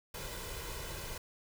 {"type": "noise with comb filter", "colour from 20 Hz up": "pink", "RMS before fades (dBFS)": -42, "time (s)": [0.14, 1.18], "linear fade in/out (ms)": 5, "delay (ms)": 2, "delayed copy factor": 0.65, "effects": []}